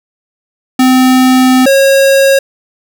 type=tone pair in turn; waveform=square; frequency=257.2 / 545 Hz; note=C4 / C#5; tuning=-30 / -29 cents; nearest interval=octave + minor second; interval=1301 cents; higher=second; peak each=-5 dBFS; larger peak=neither; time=0.79-1.66 / 1.66-2.39 s; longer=first; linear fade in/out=5 ms; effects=none